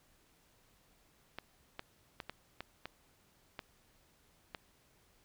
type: clicks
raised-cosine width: 0.3 ms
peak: -25 dBFS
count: 8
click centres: 1.386 / 1.794 / 2.202 / 2.296 / 2.606 / 2.856 / 3.592 / 4.548 s
effects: pink hiss -69 dBFS RMS until 5.24 s

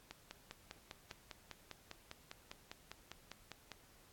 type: click train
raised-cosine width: 0.2 ms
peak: -29 dBFS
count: 19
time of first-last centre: 0.11-3.717 s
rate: 4.99 Hz
effects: pink hiss -65 dBFS RMS until 4.12 s + AAC 64 kbps

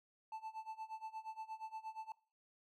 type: tone with tremolo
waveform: triangle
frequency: 880 Hz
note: A5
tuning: in tune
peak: -40 dBFS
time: 0.32-2.12 s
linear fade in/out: 2 ms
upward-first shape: sine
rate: 8.5 Hz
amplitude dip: 90%
effects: noise-tail reverb RT60 0.4 s tail -22 dB re dry

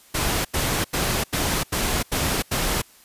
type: noise bursts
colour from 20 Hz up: pink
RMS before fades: -23 dBFS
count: 7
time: 0.14-2.82 s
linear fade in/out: 10 ms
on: 310 ms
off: 85 ms
effects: white hiss -52 dBFS RMS until 3.04 s + resampled to 32000 Hz

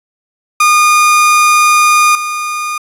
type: tone with level steps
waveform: 30% pulse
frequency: 1219 Hz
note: D#6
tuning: 36 cents flat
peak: -3 / -13 dBFS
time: 0.6-2.78 s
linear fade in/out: 5 ms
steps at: 2.15 s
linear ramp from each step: 2 ms
effects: resampled to 32000 Hz

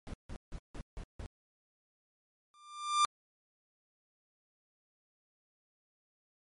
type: noise bursts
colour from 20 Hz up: brown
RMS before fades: -42 dBFS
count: 6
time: 0.07-1.26 s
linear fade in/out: 0 ms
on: 65 ms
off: 160 ms
type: tone with exponential growth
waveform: 45% pulse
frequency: 1190 Hz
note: D6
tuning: 22 cents sharp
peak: -22 dBFS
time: 2.54-3.05 s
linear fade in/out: 0 ms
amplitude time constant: 110 ms
effects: MP3 48 kbps

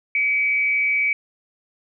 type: tone with frequency modulation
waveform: sine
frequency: 2283 Hz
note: D7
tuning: 50 cents flat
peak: -17 dBFS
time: 0.15-1.13 s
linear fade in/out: 2 ms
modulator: 182 Hz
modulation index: 0.33
effects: none

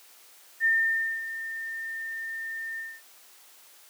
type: tone with ADSR envelope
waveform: sine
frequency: 1809 Hz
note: A6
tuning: 48 cents sharp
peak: -19 dBFS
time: 0.6-3.02 s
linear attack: 49 ms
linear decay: 570 ms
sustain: -13 dB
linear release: 240 ms
effects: white hiss -54 dBFS RMS until 3.89 s + high-pass 400 Hz 12 dB/octave

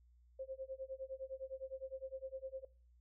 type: tone with tremolo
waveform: sine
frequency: 530 Hz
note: C5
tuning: 22 cents sharp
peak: -40 dBFS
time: 0.39-2.65 s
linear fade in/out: 5 ms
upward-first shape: sine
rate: 9.8 Hz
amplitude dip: 100%
effects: noise-tail reverb RT60 0.4 s tail -21 dB re dry + added 60 Hz sine -64 dBFS peak until 3 s

